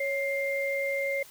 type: tone pair together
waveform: sine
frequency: 553 / 2104 Hz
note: C#5 / C7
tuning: -4 / +9 cents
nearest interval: octave + major seventh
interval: 2313 cents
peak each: -29 / -30 dBFS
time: 0-1.23 s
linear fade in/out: 5 ms
effects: white hiss -51 dBFS RMS until 1.3 s